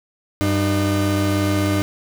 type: tone pair together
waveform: 35% pulse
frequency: 96.19 / 302.4 Hz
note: G2 / D#4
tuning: -32 / -49 cents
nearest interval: octave + minor sixth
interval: 1983 cents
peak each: -18 dBFS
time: 0.41-1.82 s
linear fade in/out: 0 ms
effects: none